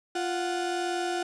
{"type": "tone pair together", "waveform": "35% pulse", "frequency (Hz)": [349.2, 740], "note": ["F4", "F#5"], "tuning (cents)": [0, 0], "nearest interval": "octave + minor second", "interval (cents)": 1300, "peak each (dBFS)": [-28, -30], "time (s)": [0.15, 1.23], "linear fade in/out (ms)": 5, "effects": ["resampled to 22050 Hz"]}